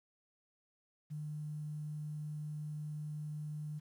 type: tone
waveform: sine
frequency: 150.9 Hz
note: D3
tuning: 47 cents sharp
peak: -39 dBFS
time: 1.1-3.8 s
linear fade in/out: 20 ms
effects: 11-bit